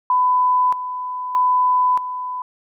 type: tone with tremolo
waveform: sine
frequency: 1001 Hz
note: B5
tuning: 23 cents sharp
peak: -13 dBFS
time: 0.1-2.42 s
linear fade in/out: 2 ms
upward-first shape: square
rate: 0.8 Hz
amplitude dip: 70%
effects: none